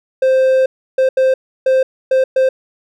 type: tone bursts at uneven times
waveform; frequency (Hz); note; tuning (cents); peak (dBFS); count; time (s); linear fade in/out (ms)
triangle; 523.3; C5; 0; -7; 6; 0.22-0.66 / 0.98-1.09 / 1.17-1.34 / 1.66-1.83 / 2.11-2.24 / 2.36-2.49; 5
effects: none